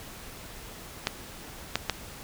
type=clicks; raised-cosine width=0.2 ms; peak=-7 dBFS; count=3; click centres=1.071 / 1.756 / 1.897 s; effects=pink hiss -44 dBFS RMS until 2.23 s